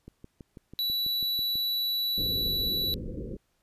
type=click train; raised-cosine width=3 ms; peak=-31 dBFS; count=10; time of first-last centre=0.08-1.555 s; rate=6.1 Hz
type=tone; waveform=square; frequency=3941 Hz; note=B7; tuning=4 cents flat; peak=-27 dBFS; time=0.79-2.94 s; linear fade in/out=0 ms
type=low-pass noise; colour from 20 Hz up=pink; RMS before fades=-36 dBFS; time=2.17-3.37 s; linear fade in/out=10 ms; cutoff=530 Hz; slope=96 dB/octave
effects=pink hiss -73 dBFS RMS until 3.62 s + resampled to 32000 Hz